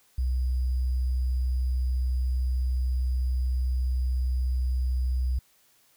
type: tone with sample-and-hold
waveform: sine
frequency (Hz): 63.2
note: B1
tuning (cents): +41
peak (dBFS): -23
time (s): 0.18-5.39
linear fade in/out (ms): 5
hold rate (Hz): 4900
effects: white hiss -63 dBFS RMS until 5.96 s